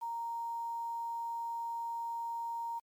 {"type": "tone with quantisation", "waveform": "sine", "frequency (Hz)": 930, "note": "A#5", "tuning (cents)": -4, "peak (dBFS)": -35, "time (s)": [0.01, 2.8], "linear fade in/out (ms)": 20, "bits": 10, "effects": ["MP3 96 kbps"]}